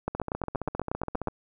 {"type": "two click trains", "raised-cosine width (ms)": 1, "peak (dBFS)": [-14, -18], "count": [11, 18], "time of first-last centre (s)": [[0.08, 1.273], [0.15, 1.283]], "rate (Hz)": [8.38, 15], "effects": []}